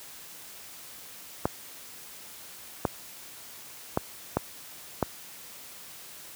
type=clicks; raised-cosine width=1 ms; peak=-9 dBFS; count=5; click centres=1.455 / 2.852 / 3.974 / 4.37 / 5.027 s; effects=white hiss -46 dBFS RMS until 6.35 s + high-pass 60 Hz 12 dB/octave